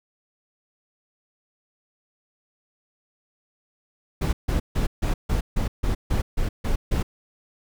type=noise bursts; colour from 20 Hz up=brown; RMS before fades=-22 dBFS; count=11; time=4.21-7.03 s; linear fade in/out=10 ms; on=120 ms; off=150 ms; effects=none